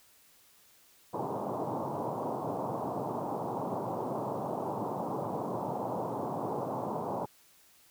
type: band-pass noise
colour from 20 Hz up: white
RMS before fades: -35 dBFS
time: 1.13-7.26 s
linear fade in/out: 10 ms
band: 110 to 1000 Hz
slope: 48 dB/octave
effects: white hiss -62 dBFS RMS until 7.9 s